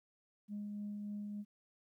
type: tone with tremolo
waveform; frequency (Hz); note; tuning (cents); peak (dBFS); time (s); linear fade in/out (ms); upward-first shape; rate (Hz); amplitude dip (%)
sine; 206.6; G#3; -9; -38; 0.48-1.45; 50; triangle; 3.4; 25
effects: tanh soft clip ceiling -36 dBFS + 13-bit